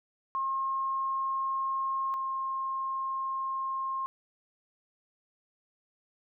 sine tone pair in turn, 1072 / 1066.6 Hz, C6 / C6, +42 / +33 cents, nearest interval unison, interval 9 cents, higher first, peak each -28 / -30 dBFS, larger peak first, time 0.35-2.14 / 2.14-4.06 s, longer second, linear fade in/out 0 ms, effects none

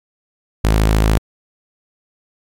sawtooth tone, 53.6 Hz, A1, 45 cents flat, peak -7 dBFS, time 0.64-1.18 s, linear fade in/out 5 ms, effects MP3 64 kbps

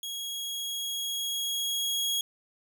sawtooth tone with level ramp, 3309 Hz, G#7, 7 cents flat, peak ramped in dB -31 to -23 dBFS, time 0.03-2.21 s, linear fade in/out 2 ms, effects none

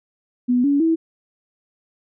sine tone with pitch steps, 246.9 / 283.6 / 325.8 Hz, B3 / C#4 / E4, 0 / +40 / -20 cents, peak -14 dBFS, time 0.48-0.96 s, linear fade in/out 20 ms, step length 160 ms, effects none

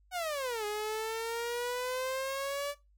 sawtooth exponential two-way sweep, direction down then up, 753 to 415.3 to 579 Hz, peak -29 dBFS, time 0.11-2.75 s, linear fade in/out 50 ms, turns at 0.65 s, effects noise-tail reverb RT60 0.2 s tail -17 dB re dry + added 50 Hz sine -62 dBFS peak until 2.97 s

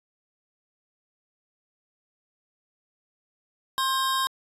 square tone cluster, 1059 / 1596 / 3751 Hz, C6 / G6 / A#7, +21 / +31 / +10 cents, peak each -25 / -33 / -31 dBFS, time 3.78-4.27 s, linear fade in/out 0 ms, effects resampled to 32000 Hz

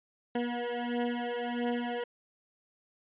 20% pulse beating tone pair, 239.8 / 241.3 Hz, A#3 / B3, +49 / -40 cents, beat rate 1.5 Hz, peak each -29 dBFS, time 0.35-2.04 s, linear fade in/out 5 ms, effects resampled to 8000 Hz

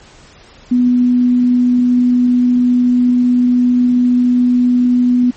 sine tone, 246.8 Hz, B3, 1 cent flat, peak -8 dBFS, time 0.71-5.31 s, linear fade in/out 10 ms, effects pink hiss -42 dBFS RMS until 5.36 s + MP3 32 kbps

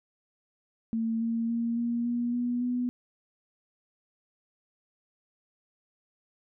sine tone with pitch steps, 226.1 / 229.4 / 232.7 / 236.1 / 239.5 / 243 / 246.6 Hz, A3 / A#3 / A#3 / A#3 / A#3 / B3 / B3, +47 / -28 / -3 / +22 / +47 / -28 / -2 cents, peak -26 dBFS, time 0.93-2.89 s, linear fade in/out 0 ms, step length 280 ms, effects none

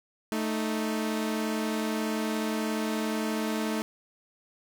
sawtooth tone pair together, 219.7 / 311.1 Hz, A3 / D#4, -2 / 0 cents, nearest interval tritone, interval 602 cents, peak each -25 / -29 dBFS, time 0.32-3.82 s, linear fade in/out 0 ms, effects none

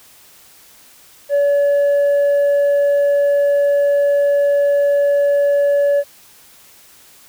sine tone with tanh clipping, 570 Hz, C#5, 48 cents sharp, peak -12 dBFS, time 1.29-6.04 s, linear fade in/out 50 ms, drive 2 dB, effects white hiss -46 dBFS RMS until 7.28 s

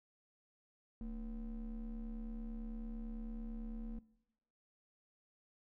triangle ring-modulated tone, 130 Hz, C3, 11 cents flat, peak -36 dBFS, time 1.01-3.99 s, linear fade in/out 2 ms, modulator 95.5 Hz, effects noise-tail reverb RT60 0.9 s tail -20 dB re dry

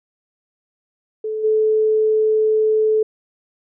sine tone with level steps, 434 Hz, A4, 24 cents flat, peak -21 / -13 dBFS, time 1.24-3.03 s, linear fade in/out 5 ms, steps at 1.43 s, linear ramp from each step 20 ms, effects none

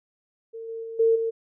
sine tone with level steps, 453.5 Hz, A#4, 48 cents flat, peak -34 / -31 / -33 / -16 / -23 dBFS, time 0.53-1.31 s, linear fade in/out 20 ms, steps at 0.68 / 0.83 / 0.99 / 1.15 s, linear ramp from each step 10 ms, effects none

